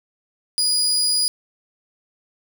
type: tone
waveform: 30% pulse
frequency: 4908 Hz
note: D#8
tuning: 25 cents flat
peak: -14 dBFS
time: 0.58-1.28 s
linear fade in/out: 0 ms
effects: none